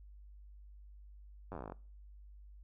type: slowing click train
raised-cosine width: 1 ms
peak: -30 dBFS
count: 14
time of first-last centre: 1.52-1.721 s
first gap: 10 ms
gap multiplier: 1.07
effects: noise-tail reverb RT60 0.4 s tail -22 dB re dry + added 50 Hz sine -52 dBFS peak until 2.63 s